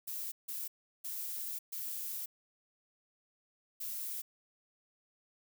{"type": "noise bursts at uneven times", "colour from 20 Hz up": "violet", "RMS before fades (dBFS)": -40, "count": 5, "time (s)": [[0.07, 0.32], [0.48, 0.68], [1.04, 1.59], [1.72, 2.26], [3.8, 4.22]], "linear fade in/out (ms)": 10, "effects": []}